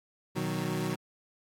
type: chord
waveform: 25% pulse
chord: B major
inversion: none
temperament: equal with one note detuned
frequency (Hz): 122.69 / 155.56 / 185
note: B2 / D#3 / F#3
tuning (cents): -11 / 0 / 0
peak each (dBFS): -33 / -30 / -30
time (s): 0.35-0.96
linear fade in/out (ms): 20
effects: AAC 48 kbps